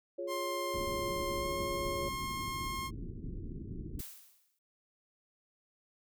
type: chord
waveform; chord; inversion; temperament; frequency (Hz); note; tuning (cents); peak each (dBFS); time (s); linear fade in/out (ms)
sine; Db major; first; equal with one note detuned; 350.6 / 415.3 / 554.4; F4 / Ab4 / Db5; +7 / 0 / 0; -40 / -44 / -38; 0.18-2.09; 10
type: tone with pitch glide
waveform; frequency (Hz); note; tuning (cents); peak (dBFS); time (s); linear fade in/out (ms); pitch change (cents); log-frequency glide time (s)
sawtooth; 1057 to 1069.3; C6 to C6; +17 to +37; -33; 0.27-2.91; 50; +20; 1.39-1.46
type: low-pass noise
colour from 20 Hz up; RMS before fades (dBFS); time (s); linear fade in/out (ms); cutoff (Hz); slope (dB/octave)
pink; -42; 0.74-4.01; 0; 370; 48
type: noise with exponential decay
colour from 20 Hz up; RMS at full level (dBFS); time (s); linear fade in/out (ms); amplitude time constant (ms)
blue; -42; 3.99-4.59; 5; 130
effects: none